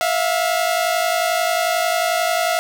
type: tone pair together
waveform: sawtooth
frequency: 658 / 709.2 Hz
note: E5 / F5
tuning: -3 / +26 cents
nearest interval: minor second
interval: 129 cents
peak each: -16 dBFS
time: 0.01-2.59 s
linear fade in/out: 0 ms
effects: none